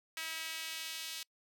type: tone with high-pass filter sweep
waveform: sawtooth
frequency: 322.4 Hz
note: E4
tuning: 38 cents flat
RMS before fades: -42 dBFS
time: 0.17-1.23 s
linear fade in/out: 2 ms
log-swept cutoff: 2100 to 3500 Hz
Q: 1.3
effects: noise-tail reverb RT60 0.1 s tail -26 dB re dry